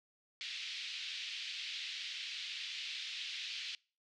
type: band-pass noise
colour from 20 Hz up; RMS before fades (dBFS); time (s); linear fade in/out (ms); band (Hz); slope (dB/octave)
white; -43; 0.41-3.75; 0; 2400 to 4100; 24
effects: noise-tail reverb RT60 0.4 s tail -26 dB re dry + low-pass 8000 Hz 12 dB/octave